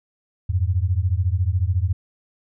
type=beating tone pair; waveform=sine; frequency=85.2 / 99.2 Hz; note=F2 / G2; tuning=-42 / +21 cents; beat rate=14 Hz; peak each=-20 / -21 dBFS; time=0.49-1.93 s; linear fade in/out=10 ms; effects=none